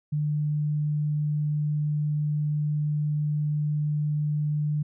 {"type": "tone", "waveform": "sine", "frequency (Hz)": 149.5, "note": "D3", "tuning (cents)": 31, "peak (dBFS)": -23, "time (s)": [0.12, 4.83], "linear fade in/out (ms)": 10, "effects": []}